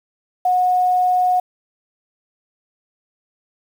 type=tone with quantisation; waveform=sine; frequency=729 Hz; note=F#5; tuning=26 cents flat; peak=-13 dBFS; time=0.45-1.4 s; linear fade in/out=5 ms; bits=7; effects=none